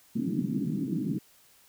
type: band-pass noise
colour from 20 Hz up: white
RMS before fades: -30 dBFS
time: 0.15-1.19 s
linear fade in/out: 10 ms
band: 140 to 300 Hz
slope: 48 dB/octave
effects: white hiss -60 dBFS RMS until 1.68 s